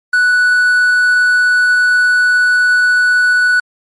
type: tone with quantisation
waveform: triangle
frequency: 1480 Hz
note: F#6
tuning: in tune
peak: -6 dBFS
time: 0.13-3.6 s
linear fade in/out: 5 ms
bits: 6
effects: MP3 48 kbps

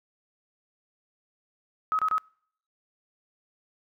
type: tone bursts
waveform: sine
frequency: 1273 Hz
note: D#6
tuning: 39 cents sharp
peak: -22 dBFS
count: 3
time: 1.92-2.181 s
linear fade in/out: 0 ms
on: 69 ms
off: 27 ms
effects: noise-tail reverb RT60 0.6 s tail -26 dB re dry

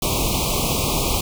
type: band-stop noise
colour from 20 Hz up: pink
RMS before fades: -21 dBFS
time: 0.02-1.21 s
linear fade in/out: 5 ms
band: 1200 to 2300 Hz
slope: 96 dB/octave
effects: none

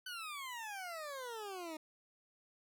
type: exponential sweep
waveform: 20% pulse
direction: down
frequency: 1523 to 305.4 Hz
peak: -38 dBFS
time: 0.06-1.77 s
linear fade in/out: 5 ms
effects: none

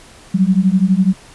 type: beating tone pair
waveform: sine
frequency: 182.6 / 194.6 Hz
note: F#3 / G3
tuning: -23 / -12 cents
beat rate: 12 Hz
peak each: -13 dBFS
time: 0.34-1.14 s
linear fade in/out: 10 ms
effects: pink hiss -42 dBFS RMS until 1.34 s + resampled to 24000 Hz

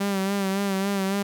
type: tone with vibrato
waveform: sawtooth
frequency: 196 Hz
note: G3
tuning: in tune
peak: -19 dBFS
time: 0-1.23 s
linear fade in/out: 10 ms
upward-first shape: sine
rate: 3.6 Hz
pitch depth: 45 cents each way
effects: none

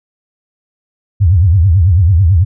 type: tone with vibrato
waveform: sine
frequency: 89.5 Hz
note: F2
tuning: 43 cents sharp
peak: -5 dBFS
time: 1.2-2.45 s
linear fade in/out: 20 ms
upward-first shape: triangle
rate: 9.1 Hz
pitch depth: 290 cents each way
effects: none

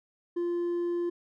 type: tone with hard clipping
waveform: sine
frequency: 347 Hz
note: F4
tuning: 11 cents flat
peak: -28 dBFS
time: 0.36-1.1 s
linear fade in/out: 10 ms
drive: 2 dB
effects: none

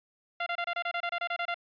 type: tone bursts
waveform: 15% pulse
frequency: 693 Hz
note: F5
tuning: 14 cents flat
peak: -23 dBFS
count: 13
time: 0.4-1.544 s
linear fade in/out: 5 ms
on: 64 ms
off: 26 ms
effects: resampled to 11025 Hz

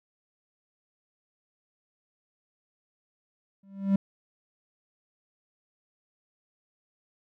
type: tone with exponential growth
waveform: triangle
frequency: 196 Hz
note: G3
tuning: in tune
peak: -15 dBFS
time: 3.63-3.96 s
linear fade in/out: 5 ms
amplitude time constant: 71 ms
effects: none

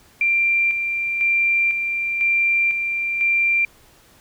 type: tone with tremolo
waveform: sine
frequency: 2369 Hz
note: D7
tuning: 14 cents sharp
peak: -15 dBFS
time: 0.21-3.65 s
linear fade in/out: 2 ms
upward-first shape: square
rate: 1 Hz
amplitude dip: 45%
effects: pink hiss -52 dBFS RMS until 4.2 s

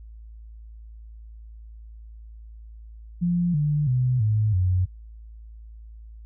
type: tone with pitch steps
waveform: sine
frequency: 174.61 / 148.53 / 126.35 / 107.49 / 91.43 Hz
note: F3 / D3 / B2 / A2 / F#2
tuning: 0 / +20 / +40 / -40 / -20 cents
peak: -19 dBFS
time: 3.21-4.86 s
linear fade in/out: 20 ms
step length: 330 ms
effects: noise-tail reverb RT60 0.1 s tail -19 dB re dry + added 55 Hz sine -40 dBFS peak until 6.25 s

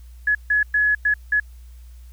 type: tone bursts at uneven times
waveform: sine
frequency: 1694 Hz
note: G#6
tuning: 34 cents sharp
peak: -15 dBFS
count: 5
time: 0.27-0.35 / 0.5-0.63 / 0.74-0.95 / 1.05-1.14 / 1.32-1.4 s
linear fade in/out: 5 ms
effects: added 60 Hz sine -39 dBFS peak until 2.12 s + white hiss -59 dBFS RMS until 2.12 s

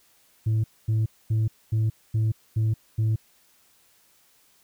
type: tone bursts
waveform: sine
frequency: 110 Hz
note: A2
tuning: in tune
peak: -17 dBFS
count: 7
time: 0.46-3.16 s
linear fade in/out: 10 ms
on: 180 ms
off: 240 ms
effects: tanh soft clip ceiling -19 dBFS + white hiss -61 dBFS RMS until 4.63 s

